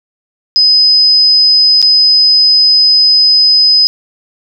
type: tone with dropouts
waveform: sine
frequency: 5030 Hz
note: D#8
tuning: 18 cents sharp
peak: -4 dBFS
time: 0.56-3.87 s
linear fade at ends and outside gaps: 0 ms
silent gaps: 1.817-1.826 s
effects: none